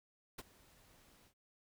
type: noise with ADSR envelope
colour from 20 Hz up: pink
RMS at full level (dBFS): -45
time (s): 0.38-1.34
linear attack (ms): 9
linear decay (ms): 30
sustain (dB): -21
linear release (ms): 86
effects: none